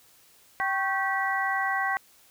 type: harmonic tone with a mistuned harmonic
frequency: 388.3 Hz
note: G4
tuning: 16 cents flat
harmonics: 2 / 3 / 4 / 5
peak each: -29 / -31 / -31 / -29 dBFS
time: 0.6-1.97 s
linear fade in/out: 0 ms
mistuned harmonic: 3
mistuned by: -92 cents
effects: white hiss -58 dBFS RMS until 2.3 s